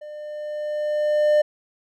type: tone with level ramp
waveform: triangle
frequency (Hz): 600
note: D5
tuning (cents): +37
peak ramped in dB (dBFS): -33 to -11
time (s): 0.01-1.42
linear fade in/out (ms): 10
effects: none